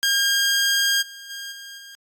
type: tone with level steps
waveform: 15% pulse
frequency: 1613 Hz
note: G6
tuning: 49 cents sharp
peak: -11 / -31 / -25 / -30 / -33 dBFS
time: 0.03-1.95 s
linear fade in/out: 0 ms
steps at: 1.01 / 1.29 / 1.51 / 1.77 s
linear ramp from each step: 20 ms
effects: AAC 64 kbps